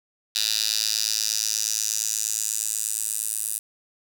10% pulse tone with high-pass filter sweep, 108.4 Hz, A2, 25 cents flat, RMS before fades -26 dBFS, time 0.35-3.59 s, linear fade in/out 5 ms, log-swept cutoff 4200 to 9500 Hz, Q 2.9, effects none

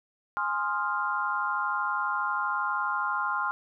sine chord, F minor seventh, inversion first, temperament equal, 830.6 / 1046.5 / 1244.5 / 1396.9 Hz, Ab5 / C6 / Eb6 / F6, 0 / 0 / 0 / 0 cents, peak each -34 / -30 / -35 / -30 dBFS, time 0.37-3.51 s, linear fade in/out 0 ms, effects none

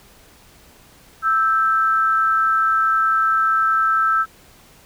sine tone pair together, 1317.7 / 1567 Hz, E6 / G6, -1 / -1 cents, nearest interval minor third, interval 300 cents, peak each -15 / -22 dBFS, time 1.22-4.26 s, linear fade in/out 50 ms, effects pink hiss -49 dBFS RMS until 4.85 s

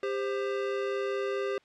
square tone pair together, 398.7 / 523.3 Hz, G4 / C5, +29 / 0 cents, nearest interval perfect fourth, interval 471 cents, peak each -31 / -35 dBFS, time 0.03-1.58 s, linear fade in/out 2 ms, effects white hiss -64 dBFS RMS until 1.64 s + low-pass 3000 Hz 12 dB/octave

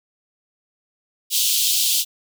pink high-pass noise, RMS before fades -19 dBFS, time 1.3-2.05 s, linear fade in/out 50 ms, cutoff 3000 Hz, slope 48 dB/octave, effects none

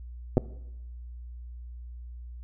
clicks, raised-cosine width 2 ms, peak -8 dBFS, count 2, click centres 0.371 / 0.379 s, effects noise-tail reverb RT60 0.9 s tail -19 dB re dry + added 60 Hz sine -39 dBFS peak until 2.43 s

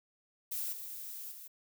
violet noise with level steps, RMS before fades -37 / -44 / -49 dBFS, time 0.51-1.48 s, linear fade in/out 10 ms, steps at 0.72 / 1.31 s, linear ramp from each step 10 ms, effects none

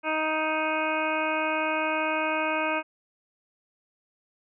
harmonic tone, 312.6 Hz, D#4, 8 cents sharp, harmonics 1 / 2 / 3 / 4 / 5 / 7 / 8 / 9, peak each -33 / -30 / -31 / -33 / -33 / -35 / -32 / -42 dBFS, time 0.03-2.83 s, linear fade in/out 50 ms, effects none

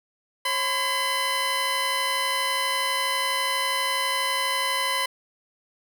15% pulse tone pair together, 543.6 / 1015 Hz, C#5 / B5, -34 / +47 cents, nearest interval major seventh, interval 1081 cents, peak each -25 / -17 dBFS, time 0.45-5.06 s, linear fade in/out 5 ms, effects none

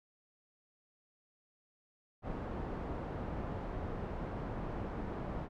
pink low-pass noise, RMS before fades -40 dBFS, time 2.22-5.49 s, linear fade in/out 50 ms, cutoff 970 Hz, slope 12 dB/octave, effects none

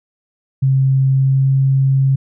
sine tone with pitch glide, 133.9 to 134.91 Hz, C3 to C#3, +40 to -47 cents, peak -10 dBFS, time 0.62-2.16 s, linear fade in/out 10 ms, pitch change +13 cents, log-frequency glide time 1.11-1.52 s, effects none

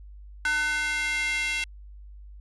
square tone with high-pass filter sweep, 301.1 Hz, D4, 43 cents sharp, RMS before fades -27 dBFS, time 0.45-1.64 s, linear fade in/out 2 ms, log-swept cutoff 1500 to 2400 Hz, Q 3.9, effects added 50 Hz sine -42 dBFS peak until 2.4 s + resampled to 24000 Hz

